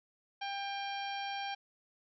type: harmonic tone with a mistuned harmonic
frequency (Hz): 796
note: G5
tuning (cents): +26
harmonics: 1 / 2 / 3 / 4 / 5 / 6 / 7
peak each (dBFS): -38 / -45 / -45 / -45 / -53 / -52 / -51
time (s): 0.41-1.55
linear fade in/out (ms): 10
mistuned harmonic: 6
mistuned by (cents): -79
effects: none